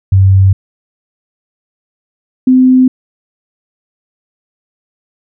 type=tone pair in turn; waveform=sine; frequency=96.1 / 256.6 Hz; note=G2 / C4; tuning=-34 / -34 cents; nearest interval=octave + perfect fourth; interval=1700 cents; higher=second; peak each=-3 dBFS; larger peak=neither; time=0.12-0.53 / 2.47-2.88 s; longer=neither; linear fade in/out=5 ms; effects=none